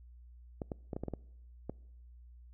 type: clicks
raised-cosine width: 2 ms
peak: -24 dBFS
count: 8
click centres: 0.618 / 0.718 / 0.932 / 0.965 / 1.036 / 1.083 / 1.137 / 1.696 s
effects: noise-tail reverb RT60 0.9 s tail -25 dB re dry + added 60 Hz sine -52 dBFS peak until 2.53 s